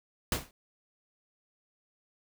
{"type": "noise with exponential decay", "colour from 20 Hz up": "pink", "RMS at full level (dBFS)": -25, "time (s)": [0.32, 0.51], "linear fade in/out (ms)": 2, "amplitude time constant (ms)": 40, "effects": []}